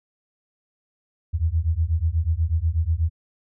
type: beating tone pair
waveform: sine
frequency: 77.78 / 85.98 Hz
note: D#2 / F2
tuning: 0 / -27 cents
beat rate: 8.2 Hz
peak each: -22 dBFS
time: 1.33-3.1 s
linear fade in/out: 20 ms
effects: none